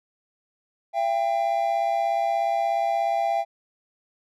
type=tone pair together; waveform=triangle; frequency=677.2 / 794 Hz; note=E5 / G5; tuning=+46 / +22 cents; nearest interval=minor third; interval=276 cents; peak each=-22 dBFS; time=0.93-3.45 s; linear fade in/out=50 ms; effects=none